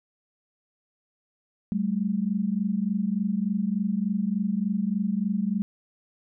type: tone pair together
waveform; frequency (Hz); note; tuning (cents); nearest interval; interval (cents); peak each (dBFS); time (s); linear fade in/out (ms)
sine; 191.4 / 214.8; G3 / A3; -41 / -41; major second; 200; -26; 1.72-5.62; 0
effects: none